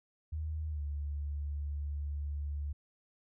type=tone with pitch glide; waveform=sine; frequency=77.78 to 72.57 Hz; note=D#2 to D2; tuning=0 to -20 cents; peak=-34 dBFS; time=0.32-2.73 s; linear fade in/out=10 ms; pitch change=-120 cents; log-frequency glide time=0.69-0.82 s; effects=none